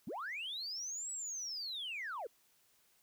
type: linear two-way sweep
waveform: sine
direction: up then down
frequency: 146.83 to 7902 to 406.1 Hz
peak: -38 dBFS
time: 0.07-2.27 s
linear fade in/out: 5 ms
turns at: 1.11 s
effects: tanh soft clip ceiling -36 dBFS + white hiss -71 dBFS RMS until 3.02 s